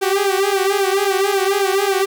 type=tone with flanger; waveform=sawtooth; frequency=392 Hz; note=G4; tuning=in tune; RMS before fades=-17 dBFS; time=0.01-2.06 s; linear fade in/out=20 ms; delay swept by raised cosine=1.5 to 6.4 ms; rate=3.7 Hz; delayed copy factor=-0.95; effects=none